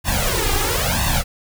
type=noise with flanger; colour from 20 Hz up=pink; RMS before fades=-19 dBFS; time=0.04-1.24 s; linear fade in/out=50 ms; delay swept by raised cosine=1.1 to 2.5 ms; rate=1 Hz; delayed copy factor=+0.95; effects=none